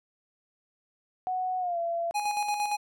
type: tone with pitch glide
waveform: sine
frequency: 740 to 678.6 Hz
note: F#5 to F5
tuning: 0 to -50 cents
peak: -27 dBFS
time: 1.27-2.11 s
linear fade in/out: 0 ms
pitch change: -150 cents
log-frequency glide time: 1.59-1.78 s
type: tone with tremolo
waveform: square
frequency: 830.6 Hz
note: G#5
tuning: in tune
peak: -26 dBFS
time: 2.14-2.77 s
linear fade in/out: 20 ms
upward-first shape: square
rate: 8.7 Hz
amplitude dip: 45%
effects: low-pass 12000 Hz 12 dB/octave